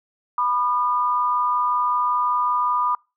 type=tone pair together; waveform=sine; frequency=987.8 / 1213.1 Hz; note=B5 / D#6; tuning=0 / -44 cents; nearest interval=major third; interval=356 cents; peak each=-21 dBFS; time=0.38-2.95 s; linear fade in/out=2 ms; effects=noise-tail reverb RT60 0.3 s tail -26 dB re dry